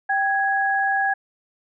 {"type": "tone pair together", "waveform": "sine", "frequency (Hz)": [784, 1661.2], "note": ["G5", "G#6"], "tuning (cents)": [0, 0], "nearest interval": "octave + minor second", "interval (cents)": 1300, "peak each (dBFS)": -21, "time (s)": [0.09, 1.14], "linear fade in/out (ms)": 10, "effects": []}